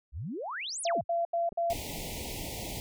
sine exponential two-way sweep, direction up then down, 57.3 to 10950 to 66.3 Hz, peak -34 dBFS, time 0.12-1.04 s, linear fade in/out 50 ms, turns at 0.82 s
sine tone bursts, 681 Hz, F5, 44 cents flat, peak -26 dBFS, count 4, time 0.85-1.733 s, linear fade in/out 5 ms, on 160 ms, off 81 ms
clicks, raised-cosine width 2 ms, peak -32 dBFS, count 2, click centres 1.522 / 1.527 s
pink band-stop noise, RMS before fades -38 dBFS, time 1.7-2.8 s, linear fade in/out 0 ms, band 930 to 2000 Hz, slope 96 dB/octave
effects none

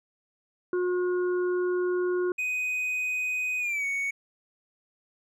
harmonic tone, 360.1 Hz, F#4, 47 cents flat, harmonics 1 / 3 / 4, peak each -24 / -40 / -38 dBFS, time 0.73-2.32 s, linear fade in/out 2 ms
triangle tone with pitch glide, 2500 to 2227 Hz, D#7 to C#7, +8 to +7 cents, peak -25 dBFS, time 2.38-4.11 s, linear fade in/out 10 ms, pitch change -201 cents, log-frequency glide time 3.59-3.85 s
effects none

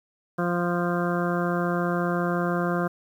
harmonic tone, 174.61 Hz, F3, in tune, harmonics 1 / 2 / 3 / 4 / 6 / 7 / 8 / 9, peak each -26 / -29 / -31 / -32 / -34 / -34 / -35 / -36 dBFS, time 0.38-2.88 s, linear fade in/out 10 ms, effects 9-bit

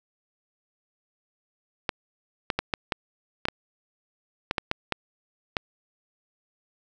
clicks, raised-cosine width 0.3 ms, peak -8 dBFS, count 12, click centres 1.892 / 2.502 / 2.59 / 2.738 / 2.922 / 3.454 / 3.485 / 4.511 / 4.582 / 4.714 / 4.923 / 5.568 s, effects none

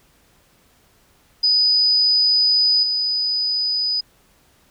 sine tone with level steps, 4978 Hz, D#8, in tune, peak -13 / -18 dBFS, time 1.43-4.01 s, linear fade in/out 10 ms, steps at 2.83 s, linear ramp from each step 2 ms, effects pink hiss -57 dBFS RMS until 4.7 s

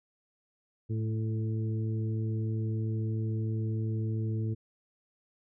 harmonic tone with a mistuned harmonic, 110 Hz, A2, in tune, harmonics 1 / 2 / 3 / 4, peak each -29 / -39 / -40 / -45 dBFS, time 0.89-4.55 s, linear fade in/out 20 ms, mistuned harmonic 3, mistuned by +16 cents, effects none

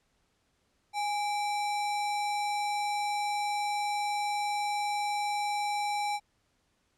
sine tone with sample-and-hold, 826 Hz, G#5, 10 cents flat, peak -28 dBFS, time 0.93-6.2 s, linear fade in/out 50 ms, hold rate 3150 Hz, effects pink hiss -73 dBFS RMS until 6.97 s + low-pass 9000 Hz 12 dB/octave

